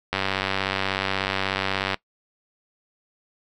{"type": "click train", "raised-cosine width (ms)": 0.3, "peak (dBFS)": -7, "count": 176, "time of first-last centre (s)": [0.13, 1.943], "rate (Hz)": 96.5, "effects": ["noise-tail reverb RT60 0.1 s tail -20 dB re dry"]}